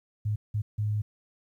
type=tone bursts at uneven times; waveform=sine; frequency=105.6 Hz; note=G#2; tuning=29 cents sharp; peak=-25 dBFS; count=3; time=0.25-0.36 / 0.54-0.62 / 0.78-1.02 s; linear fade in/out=10 ms; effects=11-bit